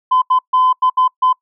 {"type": "tone bursts at uneven times", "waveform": "sine", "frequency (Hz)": 1019, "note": "C6", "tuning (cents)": -46, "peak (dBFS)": -8, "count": 6, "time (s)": [[0.11, 0.22], [0.3, 0.39], [0.53, 0.73], [0.82, 0.9], [0.97, 1.08], [1.22, 1.33]], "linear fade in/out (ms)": 10, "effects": ["noise-tail reverb RT60 0.1 s tail -25 dB re dry", "tanh soft clip ceiling -6 dBFS"]}